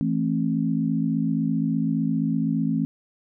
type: chord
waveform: sine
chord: A minor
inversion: second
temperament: equal with one note detuned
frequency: 164.81 / 220 / 268.4 Hz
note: E3 / A3 / C4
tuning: 0 / 0 / +44 cents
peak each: -25 dBFS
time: 0.01-2.85 s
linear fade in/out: 0 ms
effects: none